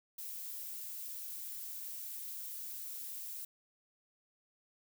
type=noise; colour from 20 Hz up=violet; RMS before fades=-44 dBFS; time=0.18-3.45 s; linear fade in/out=5 ms; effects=none